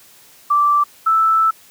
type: tone pair in turn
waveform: sine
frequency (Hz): 1169 / 1318.2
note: D6 / E6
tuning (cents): -8 / 0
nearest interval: major second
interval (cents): 208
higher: second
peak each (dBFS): -11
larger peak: neither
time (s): 0.5-0.84 / 1.06-1.51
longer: second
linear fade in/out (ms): 10
effects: white hiss -47 dBFS RMS until 1.7 s + high-pass 60 Hz 12 dB/octave